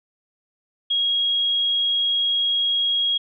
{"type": "tone", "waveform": "sine", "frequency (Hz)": 3290, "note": "G#7", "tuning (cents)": -17, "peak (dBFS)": -18, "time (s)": [0.9, 3.18], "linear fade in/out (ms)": 10, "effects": []}